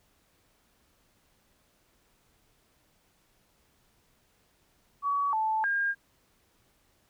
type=tone with pitch steps; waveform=sine; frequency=1132 / 875 / 1613 Hz; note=C#6 / A5 / G6; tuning=+36 / -10 / +49 cents; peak=-25 dBFS; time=5.02-5.95 s; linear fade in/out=50 ms; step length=310 ms; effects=pink hiss -68 dBFS RMS until 7.09 s